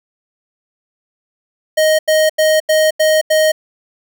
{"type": "tone bursts", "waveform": "square", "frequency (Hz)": 624, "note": "D#5", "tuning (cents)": 5, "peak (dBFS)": -10, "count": 6, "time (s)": [1.77, 3.52], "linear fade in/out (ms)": 10, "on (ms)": 220, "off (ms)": 86, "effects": []}